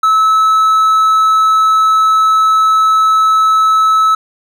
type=tone; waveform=triangle; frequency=1300 Hz; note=E6; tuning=24 cents flat; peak=-5 dBFS; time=0.03-4.15 s; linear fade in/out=5 ms; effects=none